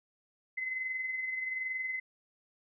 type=tone with amplitude modulation; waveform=sine; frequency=2044 Hz; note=C7; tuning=41 cents flat; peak=-31 dBFS; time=0.57-2 s; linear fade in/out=10 ms; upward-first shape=sine; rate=21.2 Hz; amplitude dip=45%; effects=none